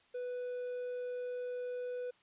triangle tone, 494.9 Hz, B4, 4 cents sharp, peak -35 dBFS, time 0.14-2.11 s, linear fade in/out 10 ms, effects white hiss -68 dBFS RMS until 2.22 s + resampled to 8000 Hz

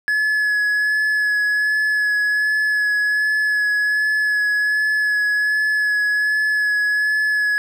triangle tone with vibrato, 1700 Hz, G#6, 40 cents sharp, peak -14 dBFS, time 0.08-7.58 s, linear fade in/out 0 ms, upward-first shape sine, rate 1.3 Hz, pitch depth 15 cents each way, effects none

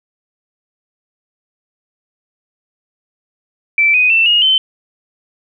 sine tone with pitch steps, 2329 / 2496 / 2675 / 2867 / 3073 Hz, D7 / D#7 / E7 / F7 / G7, -15 / +5 / +25 / +45 / -35 cents, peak -8 dBFS, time 3.78-4.58 s, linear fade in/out 2 ms, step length 160 ms, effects none

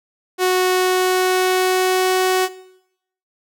sawtooth tone with pitch glide, 368.3 to 371.9 Hz, F#4 to F#4, -8 to +9 cents, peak -10 dBFS, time 0.38-2.49 s, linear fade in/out 50 ms, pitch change +17 cents, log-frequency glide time 0.69-2.19 s, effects noise-tail reverb RT60 0.8 s tail -18 dB re dry

